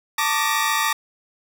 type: tone cluster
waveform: sawtooth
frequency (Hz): 890 / 1149 / 1203 / 1887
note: A5 / D6 / D6 / A#6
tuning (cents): +20 / -38 / +41 / +21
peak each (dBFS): -21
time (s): 0.18-0.93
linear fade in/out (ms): 5
effects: none